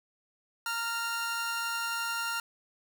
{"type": "tone pair together", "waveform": "sawtooth", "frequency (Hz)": [924, 1391.7], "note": ["A#5", "F6"], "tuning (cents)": [-16, -6], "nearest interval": "perfect fifth", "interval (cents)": 710, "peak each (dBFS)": [-34, -28], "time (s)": [0.66, 2.4], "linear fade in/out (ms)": 2, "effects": []}